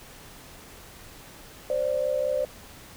sine tone pair together, 522.2 / 587.3 Hz, C5 / D5, -3 / 0 cents, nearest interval major second, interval 203 cents, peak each -26 dBFS, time 1.7-2.45 s, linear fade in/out 2 ms, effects pink hiss -47 dBFS RMS until 2.96 s

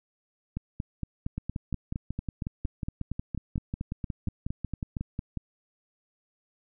two click trains, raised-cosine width 5 ms, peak -19 / -19 dBFS, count 20 / 23, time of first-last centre 0.57-4.968 / 1.38-5.373 s, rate 4.32 / 5.51 Hz, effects none

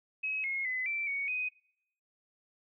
sine tone with pitch steps, 2555 / 2159 / 2022 / 2338 / 2233 / 2503 Hz, D#7 / C#7 / B6 / D7 / C#7 / D#7, +45 / -46 / +40 / -8 / +12 / +10 cents, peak -31 dBFS, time 0.23-1.49 s, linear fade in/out 10 ms, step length 210 ms, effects noise-tail reverb RT60 0.7 s tail -23 dB re dry

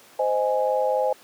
sine chord, Ab major, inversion first, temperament just, 519.1 / 623 / 830.6 Hz, C5 / Eb5 / Ab5, -14 / +2 / 0 cents, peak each -22 / -25 / -25 dBFS, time 0.19-1.13 s, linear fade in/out 5 ms, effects pink hiss -50 dBFS RMS until 1.23 s + high-pass 300 Hz 12 dB/octave

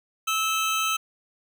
25% pulse tone pair together, 1307 / 3109 Hz, E6 / G7, -15 / -15 cents, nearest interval octave + minor third, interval 1500 cents, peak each -20 / -26 dBFS, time 0.27-0.97 s, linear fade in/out 10 ms, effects none

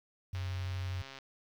sine tone with vibrato, 92.5 Hz, F#2, in tune, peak -34 dBFS, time 0.33-1.02 s, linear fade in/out 5 ms, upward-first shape triangle, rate 12 Hz, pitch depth 18 cents each way
click train, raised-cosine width 0.2 ms, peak -29 dBFS, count 114, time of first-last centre 0.35-1.187 s, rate 135 Hz
effects low-pass 5000 Hz 12 dB/octave + 10-bit

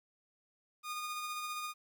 sawtooth tone with tremolo, 1225 Hz, D#6, 27 cents flat, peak -33 dBFS, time 0.83-1.74 s, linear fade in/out 50 ms, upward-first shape sine, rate 15 Hz, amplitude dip 30%, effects 12-bit

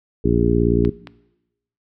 harmonic tone, 58.27 Hz, A#1, in tune, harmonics 1 / 2 / 3 / 4 / 5 / 6 / 7, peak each -22 / -22 / -22 / -22 / -22 / -22 / -22 dBFS, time 0.24-0.9 s, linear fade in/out 10 ms
clicks, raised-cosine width 0.3 ms, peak -18 dBFS, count 2, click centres 0.85 / 1.072 s
effects noise-tail reverb RT60 0.9 s tail -20 dB re dry

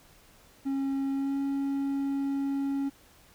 triangle tone with pitch glide, 272.7 to 276.5 Hz, C#4 to C#4, -28 to -4 cents, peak -25 dBFS, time 0.65-2.9 s, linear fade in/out 20 ms, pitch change +24 cents, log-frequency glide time 1.12-1.37 s, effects pink hiss -58 dBFS RMS until 3.34 s

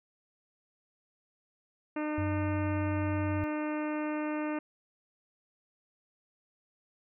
harmonic tone, 303.1 Hz, D#4, 45 cents flat, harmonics 1 / 2 / 3 / 4 / 5 / 6 / 7 / 8 / 9, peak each -32 / -38 / -42 / -44 / -46 / -48 / -49 / -50 / -51 dBFS, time 1.96-4.59 s, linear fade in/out 5 ms
sine tone, 94.9 Hz, F#2, 44 cents sharp, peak -31 dBFS, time 2.18-3.44 s, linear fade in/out 0 ms
effects none

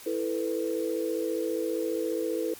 sine chord, E suspended fourth, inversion none, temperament just, 329.6 / 439.5 / 494.4 Hz, E4 / A4 / B4, 0 / -2 / +2 cents, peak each -31 dBFS, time 0.06-2.54 s, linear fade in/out 5 ms, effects white hiss -47 dBFS RMS until 2.59 s + MP3 96 kbps

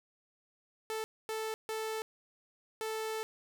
sawtooth tone bursts at uneven times, 439.5 Hz, A4, 2 cents flat, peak -31 dBFS, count 4, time 0.9-1.04 / 1.29-1.54 / 1.69-2.02 / 2.81-3.23 s, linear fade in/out 0 ms, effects none

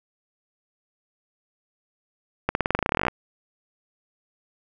accelerating click train, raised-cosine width 0.5 ms, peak -6 dBFS, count 19, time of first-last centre 2.49-3.083 s, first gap 61 ms, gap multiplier 0.92, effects none

